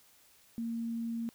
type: tone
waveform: sine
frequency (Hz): 230.6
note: A#3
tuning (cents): -19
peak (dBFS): -33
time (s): 0.58-1.29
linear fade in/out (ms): 0
effects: white hiss -63 dBFS RMS until 1.34 s